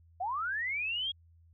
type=linear sweep; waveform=sine; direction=up; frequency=682 to 3322 Hz; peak=-31 dBFS; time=0.2-1.12 s; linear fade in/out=10 ms; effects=added 83 Hz sine -58 dBFS peak until 1.53 s